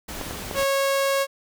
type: noise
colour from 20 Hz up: pink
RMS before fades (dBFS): -34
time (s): 0.08-0.64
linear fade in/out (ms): 10
type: clicks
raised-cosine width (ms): 1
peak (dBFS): -16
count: 3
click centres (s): 0.213 / 0.31 / 0.512
type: tone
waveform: sawtooth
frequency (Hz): 549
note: C#5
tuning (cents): -17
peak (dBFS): -16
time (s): 0.54-1.27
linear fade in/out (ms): 50
effects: none